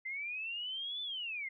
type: linear two-way sweep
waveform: sine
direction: up then down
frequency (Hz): 2049 to 3526 to 2049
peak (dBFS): -37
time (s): 0.05-1.49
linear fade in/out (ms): 10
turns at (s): 1.02
effects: none